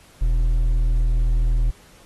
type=tone with hard clipping; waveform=sine; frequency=40.16 Hz; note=E1; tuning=44 cents flat; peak=-17 dBFS; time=0.21-1.71 s; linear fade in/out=10 ms; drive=5 dB; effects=pink hiss -51 dBFS RMS until 2.05 s + AAC 32 kbps